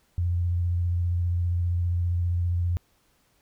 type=tone with vibrato; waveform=sine; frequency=87.3 Hz; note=F2; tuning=in tune; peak=-22 dBFS; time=0.18-2.77 s; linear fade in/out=0 ms; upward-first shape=sine; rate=15 Hz; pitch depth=22 cents each way; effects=pink hiss -66 dBFS RMS until 3.41 s